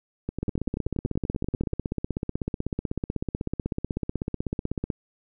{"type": "two click trains", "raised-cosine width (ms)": 3, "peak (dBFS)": [-14, -16], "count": [73, 16], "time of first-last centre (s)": [[0.43, 4.902], [0.29, 1.732]], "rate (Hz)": [16.1, 10.4], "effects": []}